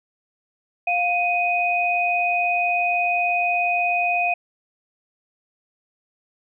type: tone pair together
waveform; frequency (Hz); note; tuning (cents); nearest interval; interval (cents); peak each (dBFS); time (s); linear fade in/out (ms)
sine; 705.2 / 2497; F5 / D#7; +17 / +6; octave + minor seventh; 2189; -21; 0.87-4.34; 5
effects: none